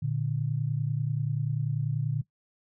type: tone pair together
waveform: sine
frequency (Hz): 116.54 / 146.83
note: A#2 / D3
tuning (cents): 0 / 0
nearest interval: major third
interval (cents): 400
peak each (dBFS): -30 / -28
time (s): 0.02-2.22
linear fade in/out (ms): 10
effects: noise-tail reverb RT60 0.1 s tail -17 dB re dry